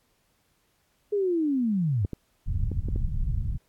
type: linear sweep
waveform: sine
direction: down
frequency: 421.3 to 88 Hz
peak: -22 dBFS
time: 1.12-2.06 s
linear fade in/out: 10 ms
type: clicks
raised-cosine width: 3 ms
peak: -20 dBFS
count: 5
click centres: 2.049 / 2.133 / 2.717 / 2.886 / 2.96 s
type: low-pass noise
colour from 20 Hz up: pink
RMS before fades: -27 dBFS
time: 2.46-3.58 s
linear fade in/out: 20 ms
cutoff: 130 Hz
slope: 24 dB/octave
effects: pink hiss -69 dBFS RMS until 3.68 s + AAC 64 kbps